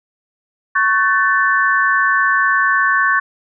sine chord, F# minor, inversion second, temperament equal with one note detuned, 1108.7 / 1516.3 / 1760 Hz, C#6 / F#6 / A6, 0 / +42 / 0 cents, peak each -16 dBFS, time 0.75-3.2 s, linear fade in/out 10 ms, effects none

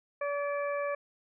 harmonic tone with a mistuned harmonic, 573 Hz, D5, 43 cents flat, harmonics 1 / 2 / 3 / 4, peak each -31 / -37 / -41 / -43 dBFS, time 0.21-0.95 s, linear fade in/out 5 ms, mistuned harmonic 4, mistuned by +31 cents, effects none

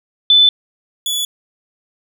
sine / sawtooth tone pair in turn, 3508 / 3426 Hz, A7 / A7, -6 / -47 cents, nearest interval unison, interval 41 cents, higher first, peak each -6 / -14 dBFS, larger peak first, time 0.3-0.49 / 1.06-1.25 s, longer neither, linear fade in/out 2 ms, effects none

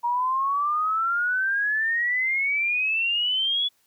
sine exponential sweep, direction up, 942 to 3428 Hz, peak -21 dBFS, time 0.03-3.69 s, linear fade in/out 20 ms, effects white hiss -66 dBFS RMS until 3.86 s

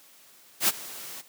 white noise with ADSR envelope, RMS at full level -20 dBFS, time 0.6-1.22 s, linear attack 81 ms, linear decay 31 ms, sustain -20 dB, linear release 18 ms, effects white hiss -55 dBFS RMS until 1.28 s + high-pass 150 Hz 12 dB/octave

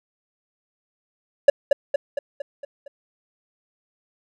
triangle tone with echo, 566 Hz, C#5, 36 cents sharp, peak -4 dBFS, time 1.48-1.5 s, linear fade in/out 5 ms, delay 230 ms, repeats 6, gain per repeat -5 dB, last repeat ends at 2.88 s, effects none

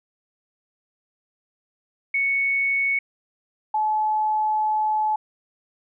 sine tone pair in turn, 2217 / 859.2 Hz, C#7 / A5, 0 / -41 cents, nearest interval octave + major third, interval 1641 cents, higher first, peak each -19 dBFS, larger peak neither, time 2.14-2.99 / 3.74-5.16 s, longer second, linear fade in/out 5 ms, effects none

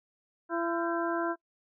harmonic tone with a mistuned harmonic, 337.8 Hz, E4, 42 cents sharp, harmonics 1 / 2 / 3 / 4 / 5, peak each -31 / -34 / -36 / -37 / -38 dBFS, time 0.49-1.36 s, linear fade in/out 50 ms, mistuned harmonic 5, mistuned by -120 cents, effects noise-tail reverb RT60 0.1 s tail -24 dB re dry

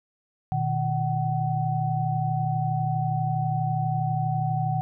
sine tone cluster, 121.8 / 154.1 / 753 Hz, B2 / D#3 / F#5, -24 / -16 / +30 cents, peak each -27 dBFS, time 0.52-4.81 s, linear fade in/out 0 ms, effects none

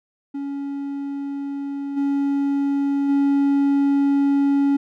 triangle tone with level steps, 280 Hz, C#4, 18 cents sharp, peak -23 / -16 / -13 dBFS, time 0.34-4.77 s, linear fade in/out 10 ms, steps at 1.96 / 3.08 s, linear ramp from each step 20 ms, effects none

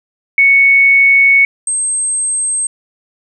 sine tone pair in turn, 2217 / 8370 Hz, C#7 / C9, 0 / 0 cents, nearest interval octave + major seventh, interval 2300 cents, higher second, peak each -5 / -13 dBFS, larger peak first, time 0.38-1.45 / 1.67-2.67 s, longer first, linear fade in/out 2 ms, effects none

